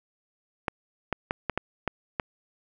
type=clicks; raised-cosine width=0.5 ms; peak=-11 dBFS; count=7; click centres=0.682 / 1.127 / 1.309 / 1.497 / 1.576 / 1.877 / 2.198 s; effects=none